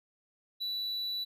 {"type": "tone", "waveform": "triangle", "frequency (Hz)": 3951, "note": "B7", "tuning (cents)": 0, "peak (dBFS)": -31, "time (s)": [0.6, 1.25], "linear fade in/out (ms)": 20, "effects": []}